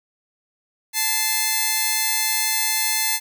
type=tone pair together; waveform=5% pulse; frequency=875 / 2081 Hz; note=A5 / C7; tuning=-10 / -10 cents; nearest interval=octave + minor third; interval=1500 cents; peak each=-11 dBFS; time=0.93-3.2 s; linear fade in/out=50 ms; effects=none